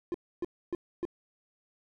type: tone bursts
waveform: triangle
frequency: 349.2 Hz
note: F4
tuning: in tune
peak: -27 dBFS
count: 4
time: 0.12-1.052 s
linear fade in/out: 0 ms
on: 23 ms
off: 280 ms
effects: none